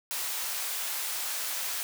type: high-pass noise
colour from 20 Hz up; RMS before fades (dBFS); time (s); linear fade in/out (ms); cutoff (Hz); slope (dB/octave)
white; -33; 0.11-1.83; 0; 660; 12
effects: none